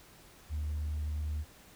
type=tone; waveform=sine; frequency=75.6 Hz; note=D#2; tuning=49 cents flat; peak=-30 dBFS; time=0.49-1.45 s; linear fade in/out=50 ms; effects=tanh soft clip ceiling -30 dBFS + pink hiss -57 dBFS RMS until 1.75 s